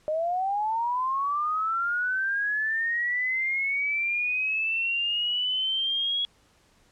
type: linear sweep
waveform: sine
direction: up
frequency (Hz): 605 to 3342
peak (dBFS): -24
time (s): 0.08-6.25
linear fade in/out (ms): 0
effects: pink hiss -62 dBFS RMS until 6.91 s + low-pass 9000 Hz 12 dB/octave